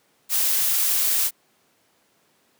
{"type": "noise", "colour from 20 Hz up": "blue", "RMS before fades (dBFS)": -21, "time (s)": [0.29, 1.31], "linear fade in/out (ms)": 50, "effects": ["pink hiss -63 dBFS RMS until 2.59 s", "high-pass 200 Hz 12 dB/octave"]}